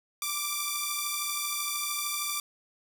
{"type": "beating tone pair", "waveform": "5% pulse", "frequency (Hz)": [1171, 1184], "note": ["D6", "D6"], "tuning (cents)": [-5, 14], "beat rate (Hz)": 13, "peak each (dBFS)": [-19, -23], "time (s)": [0.22, 2.4], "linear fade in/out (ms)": 2, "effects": []}